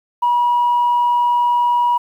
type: tone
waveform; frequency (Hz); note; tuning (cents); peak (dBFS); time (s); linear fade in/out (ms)
sine; 965; B5; -40; -11; 0.22-1.98; 10
effects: tanh soft clip ceiling -9 dBFS + 8-bit